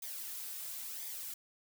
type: noise with flanger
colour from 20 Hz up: blue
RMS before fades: -43 dBFS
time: 0.02-1.34 s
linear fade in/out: 5 ms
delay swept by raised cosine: 0.71 to 3.01 ms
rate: 0.97 Hz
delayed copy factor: -0.55
effects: none